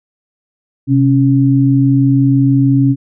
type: tone pair together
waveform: sine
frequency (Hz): 130 / 276.2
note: C3 / C#4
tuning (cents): -11 / -6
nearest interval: octave + minor second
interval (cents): 1305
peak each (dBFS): -10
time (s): 0.87-2.96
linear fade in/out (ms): 50
effects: none